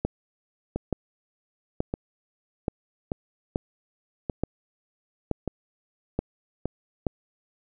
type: two click trains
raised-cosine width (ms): 2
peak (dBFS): -14 / -11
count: 6 / 9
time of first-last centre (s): 0.76-6.656 / 0.05-7.068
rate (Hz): 0.848 / 1.14
effects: none